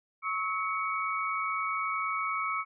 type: tone cluster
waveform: sine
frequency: 1102 / 1293 / 2241 Hz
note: C#6 / E6 / C#7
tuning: -11 / -34 / +18 cents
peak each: -34 / -32 / -34 dBFS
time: 0.22-2.65 s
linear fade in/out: 50 ms
effects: none